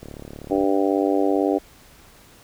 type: click train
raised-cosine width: 2 ms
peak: -23 dBFS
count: 23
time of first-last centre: 0.03-0.638 s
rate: 36.2 Hz
type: harmonic tone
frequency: 98 Hz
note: G2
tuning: in tune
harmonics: 3 / 4 / 5 / 6 / 7 / 8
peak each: -21 / -23 / -25 / -27 / -28 / -29 dBFS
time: 0.5-1.59 s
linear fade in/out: 20 ms
effects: pink hiss -50 dBFS RMS until 2.43 s